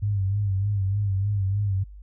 sine tone with vibrato, 99.4 Hz, G2, 25 cents sharp, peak -21 dBFS, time 0.02-1.84 s, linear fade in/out 10 ms, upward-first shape sine, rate 3.3 Hz, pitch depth 72 cents each way, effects added 50 Hz sine -40 dBFS peak until 2.02 s

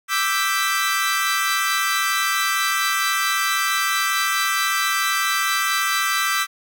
sawtooth chord, E minor seventh, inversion third, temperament equal, 1174.7 / 1318.5 / 1568 / 1975.5 Hz, D6 / E6 / G6 / B6, 0 / 0 / 0 / 0 cents, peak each -21 dBFS, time 0.08-6.47 s, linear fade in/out 50 ms, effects none

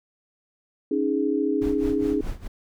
sine chord, C# suspended second, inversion none, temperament equal, 277.2 / 311.1 / 415.3 Hz, C#4 / D#4 / G#4, 0 / 0 / 0 cents, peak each -25 dBFS, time 0.91-2.21 s, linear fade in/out 5 ms
brown noise with tremolo, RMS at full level -30 dBFS, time 1.61-2.48 s, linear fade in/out 10 ms, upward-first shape sine, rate 4.8 Hz, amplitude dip 85%
effects none

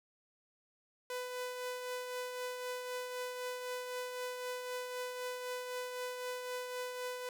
sawtooth tone with tremolo, 499.1 Hz, B4, 18 cents sharp, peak -33 dBFS, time 1.1-7.29 s, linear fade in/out 2 ms, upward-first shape triangle, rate 3.9 Hz, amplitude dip 45%, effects none

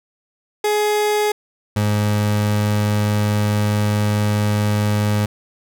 30% pulse tone pair in turn, 419.8 / 104.65 Hz, G#4 / G#2, +19 / +14 cents, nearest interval 2 octaves, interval 2405 cents, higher first, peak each -13 dBFS, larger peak neither, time 0.64-1.32 / 1.76-5.26 s, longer second, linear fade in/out 5 ms, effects none

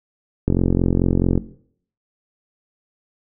click train, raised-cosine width 3 ms, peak -4 dBFS, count 41, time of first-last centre 0.48-1.377 s, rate 44.6 Hz, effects noise-tail reverb RT60 0.6 s tail -17 dB re dry

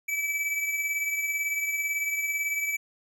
square beating tone pair, 2300 / 2318 Hz, D7 / D7, -37 / -23 cents, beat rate 18 Hz, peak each -28 / -36 dBFS, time 0.08-2.77 s, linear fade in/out 10 ms, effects none

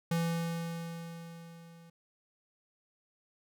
square tone with level ramp, 167.4 Hz, E3, 27 cents sharp, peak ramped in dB -28 to -54 dBFS, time 0.11-1.9 s, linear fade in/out 5 ms, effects none

